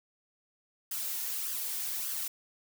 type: noise with flanger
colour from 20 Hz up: blue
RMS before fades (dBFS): -35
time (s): 0.91-2.28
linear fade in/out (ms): 5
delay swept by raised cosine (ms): 0.62 to 2.82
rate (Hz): 1.7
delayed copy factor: +0.55
effects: none